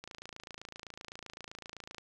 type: click train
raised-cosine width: 0.2 ms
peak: -27 dBFS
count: 55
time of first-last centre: 0.04-1.982 s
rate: 27.8 Hz
effects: none